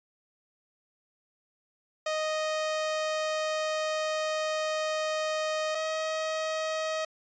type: tone pair in turn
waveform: sawtooth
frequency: 622.3 / 631.4 Hz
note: D#5 / D#5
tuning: 0 / +25 cents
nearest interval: unison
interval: 25 cents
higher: second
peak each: -24 / -25 dBFS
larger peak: first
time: 2.06-5.75 / 5.75-7.05 s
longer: first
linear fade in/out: 5 ms
effects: resampled to 16000 Hz